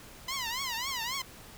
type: tone with vibrato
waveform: 10% pulse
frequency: 1000 Hz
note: B5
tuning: 21 cents sharp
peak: -24 dBFS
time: 0.28-1.22 s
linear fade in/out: 5 ms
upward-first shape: triangle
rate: 3.7 Hz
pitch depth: 210 cents each way
effects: pink hiss -50 dBFS RMS until 1.57 s